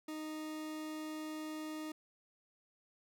40% pulse tone, 310 Hz, D#4, 6 cents flat, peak -40 dBFS, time 0.08-1.92 s, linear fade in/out 5 ms, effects none

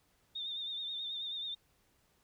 sine tone with vibrato, 3631 Hz, A#7, 46 cents flat, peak -37 dBFS, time 0.35-1.55 s, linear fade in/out 10 ms, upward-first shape triangle, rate 9.3 Hz, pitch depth 63 cents each way, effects pink hiss -72 dBFS RMS until 2.23 s

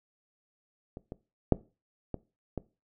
clicks, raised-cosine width 2 ms, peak -27 / -25 / -6 / -20 / -19 dBFS, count 5, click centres 0.971 / 1.121 / 1.523 / 2.143 / 2.577 s, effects noise-tail reverb RT60 0.3 s tail -20 dB re dry

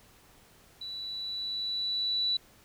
sine tone with level ramp, 3951 Hz, B7, in tune, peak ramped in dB -37 to -25 dBFS, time 0.81-2.37 s, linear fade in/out 5 ms, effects pink hiss -59 dBFS RMS until 2.64 s

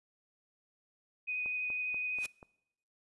sine tone with vibrato, 2495 Hz, D#7, 4 cents sharp, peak -33 dBFS, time 1.27-2.27 s, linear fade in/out 20 ms, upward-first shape square, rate 12 Hz, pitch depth 9 cents each way
click train, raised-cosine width 1 ms, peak -36 dBFS, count 5, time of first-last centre 1.46-2.429 s, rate 4.13 Hz
white noise with exponential growth, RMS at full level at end -39 dBFS, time 2.14-2.26 s, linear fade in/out 0 ms, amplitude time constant 24 ms
effects noise-tail reverb RT60 0.8 s tail -23 dB re dry + resampled to 24000 Hz

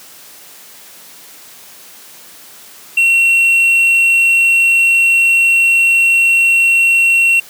triangle tone, 2726 Hz, F7, 43 cents flat, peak -6 dBFS, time 2.97-7.4 s, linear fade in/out 5 ms, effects white hiss -38 dBFS RMS until 7.49 s + high-pass 150 Hz 12 dB/octave

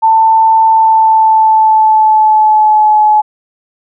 sine tone with pitch glide, 890 to 851.8 Hz, A5 to G#5, +20 to +44 cents, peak -4 dBFS, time 0.02-3.22 s, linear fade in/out 20 ms, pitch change -76 cents, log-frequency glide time 0.68-3.02 s, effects none

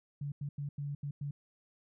sine tone bursts at uneven times, 143.2 Hz, D3, 43 cents flat, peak -35 dBFS, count 6, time 0.21-0.32 / 0.41-0.49 / 0.58-0.69 / 0.78-0.95 / 1.03-1.11 / 1.21-1.31 s, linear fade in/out 5 ms, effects none

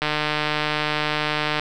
click train, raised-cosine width 0.3 ms, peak -6 dBFS, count 239, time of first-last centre 0.02-1.596 s, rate 151 Hz, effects none

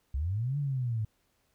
sine linear two-way sweep, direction up then down, 61.74 to 146.83 to 105.4 Hz, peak -28 dBFS, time 0.14-1.05 s, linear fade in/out 5 ms, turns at 0.58 s, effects pink hiss -73 dBFS RMS until 1.54 s

